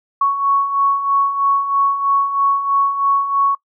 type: beating tone pair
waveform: sine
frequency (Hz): 1108.7 / 1111.8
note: C#6 / C#6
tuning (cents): 0 / +5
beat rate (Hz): 3.1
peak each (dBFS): -21 / -14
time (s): 0.21-3.55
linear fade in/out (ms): 5
effects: noise-tail reverb RT60 0.1 s tail -22 dB re dry